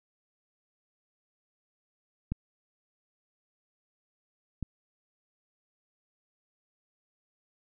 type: clicks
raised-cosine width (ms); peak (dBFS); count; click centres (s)
5; -18 / -21; 2; 2.32 / 4.627
effects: none